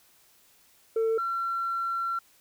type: tone pair in turn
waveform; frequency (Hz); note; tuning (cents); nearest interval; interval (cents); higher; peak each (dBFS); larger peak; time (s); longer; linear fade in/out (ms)
sine; 448.9 / 1360; A4 / F6; +35 / -46; octave + perfect fifth; 1919; second; -20 / -26; first; 0.96-1.18 / 1.18-2.19; second; 5
effects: tanh soft clip ceiling -22 dBFS + white hiss -61 dBFS RMS until 2.4 s